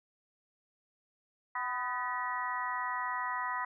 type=harmonic tone with a mistuned harmonic; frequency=250 Hz; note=B3; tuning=21 cents sharp; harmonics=3 / 4 / 5 / 6 / 7 / 8; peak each=-44 / -35 / -39 / -45 / -47 / -39 dBFS; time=1.55-3.65 s; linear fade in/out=5 ms; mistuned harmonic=8; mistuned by=-59 cents; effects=none